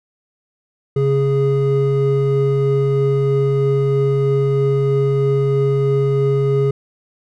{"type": "tone pair together", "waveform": "triangle", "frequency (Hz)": [136.93, 413.9], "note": ["C#3", "G#4"], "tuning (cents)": [-21, -6], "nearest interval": "octave + perfect fifth", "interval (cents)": 1915, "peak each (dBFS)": -14, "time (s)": [0.96, 6.71], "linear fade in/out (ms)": 5, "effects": []}